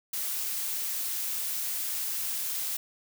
blue noise, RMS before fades -32 dBFS, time 0.13-2.77 s, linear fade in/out 5 ms, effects none

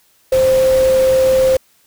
sine tone in noise, 523.3 Hz, C5, in tune, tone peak -9 dBFS, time 0.32-1.57 s, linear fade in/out 5 ms, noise pink, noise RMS -26 dBFS, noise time 0.32-1.57 s, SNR +14 dB, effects white hiss -55 dBFS RMS until 1.86 s

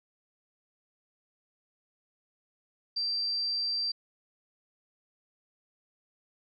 sine tone, 4699 Hz, D8, in tune, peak -28 dBFS, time 2.96-3.92 s, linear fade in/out 10 ms, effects none

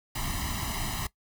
pink noise with comb filter, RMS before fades -32 dBFS, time 0.15-1.07 s, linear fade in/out 5 ms, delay 1 ms, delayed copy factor +0.95, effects noise-tail reverb RT60 0.1 s tail -19 dB re dry

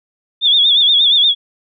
sine tone with vibrato, 3491 Hz, A7, 14 cents flat, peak -8 dBFS, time 0.41-1.35 s, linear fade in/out 50 ms, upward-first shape sine, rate 8.5 Hz, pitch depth 92 cents each way, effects none

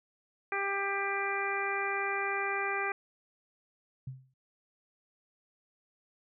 harmonic tone, 396.4 Hz, G4, 19 cents sharp, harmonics 1 / 2 / 3 / 4 / 5 / 6, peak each -37 / -37 / -37 / -37 / -37 / -37 dBFS, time 0.52-2.92 s, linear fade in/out 2 ms
sine tone with exponential decay, 130.81 Hz, C3, in tune, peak -34 dBFS, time 4.07-4.34 s, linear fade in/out 5 ms, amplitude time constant 58 ms
effects none

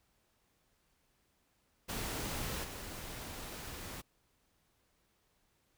pink noise with level steps, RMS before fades -39 / -45 dBFS, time 1.88-4.02 s, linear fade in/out 20 ms, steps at 2.63 s, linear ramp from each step 20 ms, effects pink hiss -75 dBFS RMS until 5.77 s

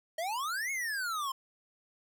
square exponential two-way sweep, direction up then down, 622.3 to 2217 to 1038 Hz, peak -33 dBFS, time 0.18-1.32 s, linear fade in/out 5 ms, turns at 0.71 s, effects none

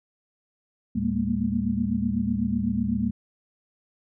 sine tone cluster, 76.3 / 112.1 / 201.5 / 229.3 / 237.4 Hz, D#2 / A2 / G3 / A#3 / A#3, -33 / +33 / +48 / -28 / +32 cents, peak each -34 / -33 / -26 / -27 / -31 dBFS, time 0.95-3.11 s, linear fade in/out 10 ms, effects none

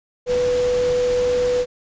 sine tone in noise, 493.9 Hz, B4, in tune, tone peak -16 dBFS, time 0.26-1.66 s, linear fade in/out 50 ms, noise pink, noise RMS -31 dBFS, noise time 0.26-1.66 s, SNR +12 dB, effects resampled to 16000 Hz

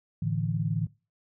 sine chord, A suspended fourth, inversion none, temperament equal, 110 / 146.83 / 164.81 Hz, A2 / D3 / E3, 0 / 0 / 0 cents, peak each -30 dBFS, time 0.22-0.87 s, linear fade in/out 5 ms, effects noise-tail reverb RT60 0.3 s tail -20 dB re dry

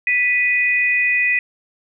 sine tone pair together, 1974 / 2487 Hz, B6 / D#7, -1 / -1 cents, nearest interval major third, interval 400 cents, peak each -17 dBFS, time 0.07-1.39 s, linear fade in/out 2 ms, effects none

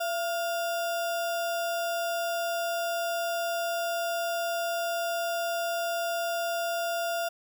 sine tone with sample-and-hold, 679 Hz, F5, 49 cents flat, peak -27 dBFS, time 0-7.29 s, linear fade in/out 10 ms, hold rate 2100 Hz, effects none

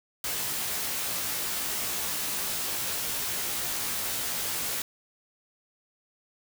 white noise with comb filter, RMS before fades -31 dBFS, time 0.24-4.82 s, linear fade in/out 2 ms, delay 17 ms, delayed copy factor +1, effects none

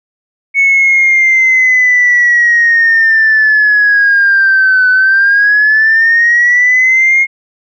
sine linear two-way sweep, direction down then up, 2217 to 1500 to 2153 Hz, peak -4 dBFS, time 0.54-7.27 s, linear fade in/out 50 ms, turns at 4.89 s, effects tanh soft clip ceiling -1 dBFS

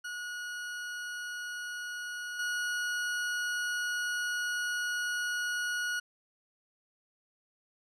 40% pulse tone with level steps, 1454 Hz, F#6, 31 cents flat, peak -36 / -30 dBFS, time 0.04-6 s, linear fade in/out 10 ms, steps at 2.39 s, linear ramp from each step 5 ms, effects low-pass 10000 Hz 12 dB/octave

